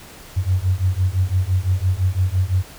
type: beating tone pair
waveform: sine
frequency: 90 / 95.9 Hz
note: F#2 / G2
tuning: -47 / -37 cents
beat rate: 5.9 Hz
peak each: -19 dBFS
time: 0.36-2.63 s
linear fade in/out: 20 ms
effects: pink hiss -41 dBFS RMS until 2.78 s